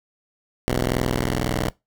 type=tone pair together; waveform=5% pulse; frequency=41.87 / 62.7 Hz; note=E1 / B1; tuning=+28 / +27 cents; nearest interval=perfect fifth; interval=699 cents; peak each=-13 dBFS; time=0.68-1.7 s; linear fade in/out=0 ms; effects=noise-tail reverb RT60 0.2 s tail -22 dB re dry